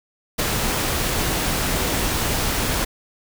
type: noise with ADSR envelope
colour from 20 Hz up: pink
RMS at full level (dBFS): -19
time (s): 0.38-2.85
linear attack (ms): 16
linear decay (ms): 11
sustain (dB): -3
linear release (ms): 11
effects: none